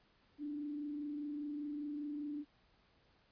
sine tone with frequency modulation, 293.7 Hz, D4, in tune, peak -39 dBFS, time 0.38-2.45 s, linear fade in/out 50 ms, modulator 25 Hz, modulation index 0.34, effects pink hiss -71 dBFS RMS until 3.31 s + resampled to 11025 Hz

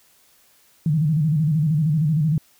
sine tone with vibrato, 154.1 Hz, D#3, 16 cents flat, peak -16 dBFS, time 0.86-2.38 s, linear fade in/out 2 ms, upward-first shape square, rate 13 Hz, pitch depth 97 cents each way, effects white hiss -57 dBFS RMS until 2.59 s

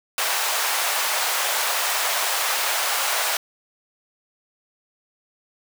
pink high-pass noise, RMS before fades -23 dBFS, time 0.18-3.37 s, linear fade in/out 2 ms, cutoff 660 Hz, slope 24 dB/octave, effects none

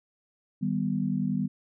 sine chord, Eb augmented, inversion none, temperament equal, 155.56 / 196 / 246.9 Hz, Eb3 / G3 / B3, 0 / 0 / 0 cents, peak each -31 / -28 / -30 dBFS, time 0.61-1.48 s, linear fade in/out 20 ms, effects none

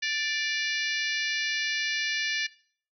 harmonic tone with a mistuned harmonic, 587.3 Hz, D5, in tune, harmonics 3 / 4 / 5 / 6 / 7 / 8 / 9 / 10, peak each -31 / -33 / -35 / -37 / -38 / -39 / -40 / -41 dBFS, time 0.02-2.47 s, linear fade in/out 10 ms, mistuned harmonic 5, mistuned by -36 cents, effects noise-tail reverb RT60 0.5 s tail -19 dB re dry

